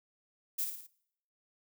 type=noise with echo; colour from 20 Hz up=violet; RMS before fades=-33 dBFS; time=0.58-0.65 s; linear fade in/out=10 ms; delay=55 ms; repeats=4; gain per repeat=-5 dB; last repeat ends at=0.87 s; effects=noise-tail reverb RT60 0.7 s tail -22 dB re dry